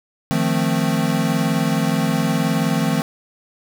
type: chord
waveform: square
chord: F dominant seventh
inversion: third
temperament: equal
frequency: 155.56 / 174.61 / 220 / 261.6 Hz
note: Eb3 / F3 / A3 / C4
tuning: 0 / 0 / 0 / 0 cents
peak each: -23 / -23 / -23 / -24 dBFS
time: 0.31-3.02 s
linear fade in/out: 0 ms
effects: none